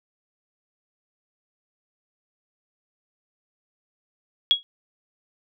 sine tone with exponential decay, 3322 Hz, G#7, in tune, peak -10 dBFS, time 4.51-4.63 s, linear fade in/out 0 ms, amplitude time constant 24 ms, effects none

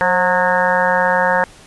harmonic tone with a mistuned harmonic, 182.4 Hz, F#3, 24 cents flat, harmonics 1 / 3 / 4 / 5 / 6 / 7 / 8 / 9 / 10, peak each -27 / -18 / -23 / -17 / -26 / -28 / -24 / -19 / -24 dBFS, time 0.01-1.44 s, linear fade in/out 0 ms, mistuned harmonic 3, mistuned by -38 cents, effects pink hiss -43 dBFS RMS until 1.66 s + resampled to 24000 Hz

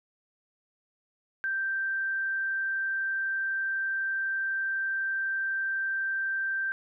sine tone, 1568 Hz, G6, in tune, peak -27 dBFS, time 1.44-6.72 s, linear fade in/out 0 ms, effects none

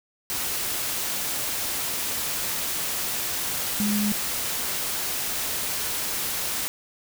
sine tone in noise, 207.9 Hz, G#3, 2 cents sharp, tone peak -22 dBFS, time 3.8-4.12 s, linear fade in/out 0 ms, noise white, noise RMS -28 dBFS, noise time 0.3-6.68 s, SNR +3 dB, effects none

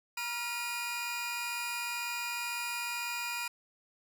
sawtooth tone cluster, 956 / 1393 / 2438 Hz, A#5 / F6 / D#7, +43 / -5 / -36 cents, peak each -36 / -38 / -33 dBFS, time 0.17-3.48 s, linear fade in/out 5 ms, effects none

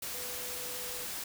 sine tone in noise, 493.9 Hz, B4, in tune, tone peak -47 dBFS, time 0.14-1.05 s, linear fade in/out 5 ms, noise white, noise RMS -39 dBFS, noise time 0.02-1.24 s, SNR -11 dB, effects none

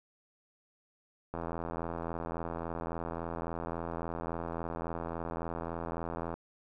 click train, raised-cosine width 1 ms, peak -23 dBFS, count 419, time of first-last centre 1.34-6.34 s, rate 83.6 Hz, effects none

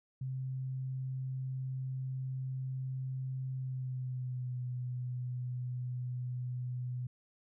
sine tone with pitch glide, 130.81 to 124.69 Hz, C3 to B2, 0 to +17 cents, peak -35 dBFS, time 0.21-7.07 s, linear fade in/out 5 ms, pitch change -83 cents, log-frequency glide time 3.52-4.61 s, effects none

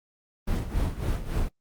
brown noise with tremolo, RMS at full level -25 dBFS, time 0.47-1.49 s, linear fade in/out 10 ms, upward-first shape sine, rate 3.6 Hz, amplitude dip 70%, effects noise-tail reverb RT60 0.1 s tail -22 dB re dry + Opus 24 kbps

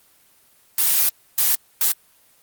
blue noise bursts at uneven times, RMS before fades -17 dBFS, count 3, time 0.78-1.09 / 1.38-1.55 / 1.81-1.92 s, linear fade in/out 2 ms, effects white hiss -56 dBFS RMS until 2.42 s + Opus 24 kbps

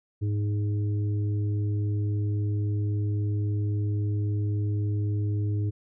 harmonic tone, 103.7 Hz, G#2, 2 cents flat, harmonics 1 / 3 / 4, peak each -24 / -36 / -42 dBFS, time 0.21-5.71 s, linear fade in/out 20 ms, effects none

